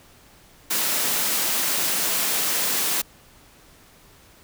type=high-pass noise; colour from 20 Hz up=white; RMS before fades=-23 dBFS; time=0.7-3.02 s; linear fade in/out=10 ms; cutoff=150 Hz; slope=48 dB/octave; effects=pink hiss -52 dBFS RMS until 4.43 s